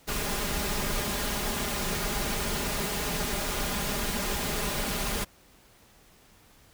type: noise with comb filter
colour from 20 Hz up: pink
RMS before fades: -30 dBFS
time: 0.07-5.25 s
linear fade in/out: 20 ms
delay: 4.9 ms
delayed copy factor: +0.6
effects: pink hiss -58 dBFS RMS until 6.73 s